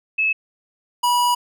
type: tone pair in turn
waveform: sine / square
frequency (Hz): 2597 / 972.8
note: E7 / B5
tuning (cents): -26 / -26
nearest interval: octave + perfect fourth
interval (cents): 1700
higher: first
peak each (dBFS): -16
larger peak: neither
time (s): 0.18-0.33 / 1.03-1.35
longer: second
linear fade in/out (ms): 10
effects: none